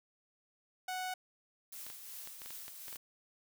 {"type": "tone", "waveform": "sawtooth", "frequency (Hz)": 740, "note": "F#5", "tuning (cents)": 0, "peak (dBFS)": -33, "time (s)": [0.88, 1.14], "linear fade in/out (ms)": 5}
{"type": "noise with tremolo", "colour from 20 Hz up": "blue", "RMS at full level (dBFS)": -46, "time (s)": [1.72, 2.97], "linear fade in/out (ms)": 5, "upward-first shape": "triangle", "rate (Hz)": 2.7, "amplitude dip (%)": 45}
{"type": "clicks", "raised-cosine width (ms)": 0.2, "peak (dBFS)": -31, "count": 10, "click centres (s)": [1.866, 1.901, 2.274, 2.418, 2.46, 2.506, 2.681, 2.882, 2.928, 2.959]}
{"effects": []}